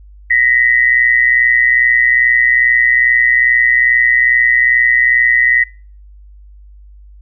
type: tone pair together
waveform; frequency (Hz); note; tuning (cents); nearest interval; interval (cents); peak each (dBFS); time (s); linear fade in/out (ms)
sine; 1874 / 1996.4; A#6 / B6; +9 / +18; minor second; 109; -11; 0.3-5.64; 10
effects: noise-tail reverb RT60 0.4 s tail -25 dB re dry + added 50 Hz sine -36 dBFS peak until 7.21 s